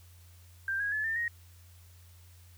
sine tone with pitch steps, 1580 / 1649 / 1721 / 1796.2 / 1874.6 Hz, G6 / G#6 / A6 / A6 / A#6, +13 / -13 / -39 / +35 / +9 cents, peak -29 dBFS, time 0.68-1.28 s, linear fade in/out 2 ms, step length 120 ms, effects added 87 Hz sine -53 dBFS peak until 2.57 s + white hiss -62 dBFS RMS until 2.57 s

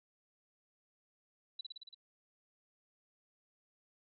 sine tone with echo, 3951 Hz, B7, in tune, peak -39 dBFS, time 1.59-1.61 s, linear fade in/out 5 ms, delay 56 ms, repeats 6, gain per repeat -2 dB, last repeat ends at 1.946 s, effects none

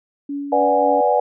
sine tone with tremolo, 283.7 Hz, C#4, 40 cents sharp, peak -22 dBFS, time 0.29-1.01 s, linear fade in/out 5 ms, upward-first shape triangle, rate 3.7 Hz, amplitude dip 40%
sine chord, G# half-diminished seventh, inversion first, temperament equal, 493.9 / 587.3 / 740 / 830.6 Hz, B4 / D5 / F#5 / G#5, 0 / 0 / 0 / 0 cents, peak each -19 dBFS, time 0.52-1.2 s, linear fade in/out 5 ms
effects none

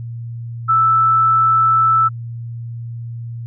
sine tone, 1318.5 Hz, E6, in tune, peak -10 dBFS, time 0.68-2.09 s, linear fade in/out 20 ms, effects added 117 Hz sine -25 dBFS peak until 3.46 s

